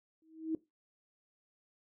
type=tone with exponential growth; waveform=sine; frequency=319.7 Hz; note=D#4; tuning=47 cents sharp; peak=-28 dBFS; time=0.22-0.55 s; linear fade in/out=2 ms; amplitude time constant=70 ms; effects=noise-tail reverb RT60 0.2 s tail -18 dB re dry